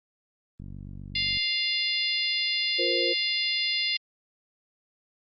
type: click train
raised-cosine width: 5 ms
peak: -29 dBFS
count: 38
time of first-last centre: 0.6-1.371 s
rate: 48 Hz
type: harmonic tone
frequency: 698.5 Hz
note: F5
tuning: in tune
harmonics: 3 / 4 / 5 / 6 / 7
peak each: -31 / -31 / -31 / -31 / -31 dBFS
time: 1.15-3.97 s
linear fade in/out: 5 ms
type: chord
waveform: sine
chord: F suspended fourth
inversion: none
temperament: equal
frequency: 349.2 / 466.2 / 523.3 Hz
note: F4 / Bb4 / C5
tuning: 0 / 0 / 0 cents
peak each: -30 / -31 / -30 dBFS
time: 2.78-3.14 s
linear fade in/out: 20 ms
effects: Opus 32 kbps